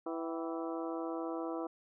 harmonic tone with a mistuned harmonic, 164.81 Hz, E3, in tune, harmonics 2 / 3 / 4 / 5 / 6 / 7 / 8, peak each -38 / -42 / -44 / -46 / -48 / -49 / -50 dBFS, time 0.06-1.67 s, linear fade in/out 5 ms, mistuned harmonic 5, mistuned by -110 cents, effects none

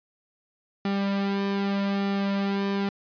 sawtooth tone with flanger, 198.3 Hz, G3, 20 cents sharp, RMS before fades -26 dBFS, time 0.85-2.89 s, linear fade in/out 2 ms, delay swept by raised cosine 1.9 to 3.6 ms, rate 0.82 Hz, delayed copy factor -0.65, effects resampled to 11025 Hz

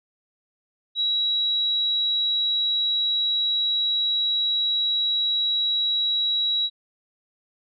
sine tone, 3880 Hz, B7, 31 cents flat, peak -20 dBFS, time 0.95-6.7 s, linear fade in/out 50 ms, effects none

